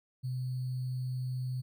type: tone with sample-and-hold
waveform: sine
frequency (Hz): 127.6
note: C3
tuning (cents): -43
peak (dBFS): -32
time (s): 0.23-1.62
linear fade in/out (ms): 20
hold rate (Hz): 4410
effects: none

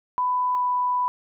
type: tone pair in turn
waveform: sine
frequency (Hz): 997 / 991.7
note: B5 / B5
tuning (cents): +16 / +7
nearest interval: unison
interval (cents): 9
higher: first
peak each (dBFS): -20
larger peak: neither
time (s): 0.18-0.55 / 0.55-1.08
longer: second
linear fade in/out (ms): 0
effects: none

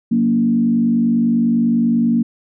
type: tone with frequency modulation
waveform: sine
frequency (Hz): 233.1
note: A#3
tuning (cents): 0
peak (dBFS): -12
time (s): 0.11-2.23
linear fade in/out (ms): 10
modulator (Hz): 50.1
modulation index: 0.71
effects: none

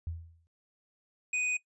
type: tone with exponential decay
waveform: sine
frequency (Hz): 83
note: E2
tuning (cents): +12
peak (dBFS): -31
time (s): 0.07-0.47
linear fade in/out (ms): 0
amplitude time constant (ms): 86
type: tone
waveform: square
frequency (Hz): 2489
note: D#7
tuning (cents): 0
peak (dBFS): -29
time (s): 1.33-1.57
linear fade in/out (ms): 5
effects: noise-tail reverb RT60 0.1 s tail -19 dB re dry + resampled to 24000 Hz

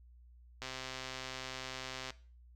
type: click train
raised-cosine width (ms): 0.2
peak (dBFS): -24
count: 194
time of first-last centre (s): 0.62-2.105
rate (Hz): 130
effects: noise-tail reverb RT60 0.4 s tail -18 dB re dry + added 60 Hz sine -56 dBFS peak until 2.55 s

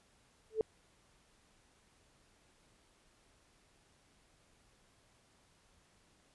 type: tone with exponential growth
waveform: sine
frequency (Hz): 438.5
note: A4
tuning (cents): -6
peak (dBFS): -24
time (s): 0.5-0.61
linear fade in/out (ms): 1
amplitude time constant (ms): 22
effects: pink hiss -69 dBFS RMS until 6.34 s + resampled to 24000 Hz

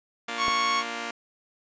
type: chord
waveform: 5% pulse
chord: Bb major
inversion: none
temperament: just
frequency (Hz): 233.1 / 291.4 / 349.6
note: Bb3 / D4 / F4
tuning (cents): 0 / -13 / +2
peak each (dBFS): -23 / -27 / -27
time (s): 0.28-1.11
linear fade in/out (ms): 5
type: tone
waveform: sawtooth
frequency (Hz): 1105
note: C#6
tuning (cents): -6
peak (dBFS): -19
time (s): 0.37-0.84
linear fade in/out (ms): 50
type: clicks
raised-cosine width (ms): 1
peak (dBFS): -17 / -27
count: 2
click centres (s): 0.482 / 0.485
effects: resampled to 16000 Hz

